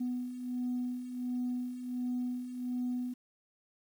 sine beating tone pair, 246.9 / 248.3 Hz, B3 / B3, 0 / +9 cents, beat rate 1.4 Hz, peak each -39 / -33 dBFS, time 0-3.14 s, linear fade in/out 10 ms, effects tanh soft clip ceiling -28 dBFS + 10-bit

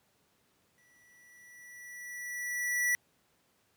square tone with exponential growth, 1954 Hz, B6, 19 cents flat, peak -26 dBFS, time 0.78-2.95 s, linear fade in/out 0 ms, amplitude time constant 470 ms, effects pink hiss -71 dBFS RMS until 3.76 s + high-pass 100 Hz 12 dB/octave

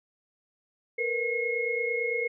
sine tone cluster, 459.8 / 488.7 / 2163 Hz, A#4 / B4 / C#7, -24 / -18 / -43 cents, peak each -31 / -32 / -29 dBFS, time 0.98-2.28 s, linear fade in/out 10 ms, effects none

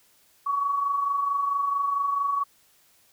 sine tone pair together, 1103.5 / 1128 Hz, C#6 / C#6, -8 / +30 cents, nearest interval unison, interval 38 cents, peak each -33 / -23 dBFS, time 0.46-2.44 s, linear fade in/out 10 ms, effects white hiss -61 dBFS RMS until 3.12 s

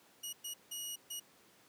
15% pulse tone bursts at uneven times, 2900 Hz, F#7, 35 cents flat, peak -33 dBFS, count 4, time 0.23-0.33 / 0.44-0.54 / 0.71-0.96 / 1.1-1.2 s, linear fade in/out 10 ms, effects pink hiss -64 dBFS RMS until 1.68 s + high-pass 200 Hz 12 dB/octave

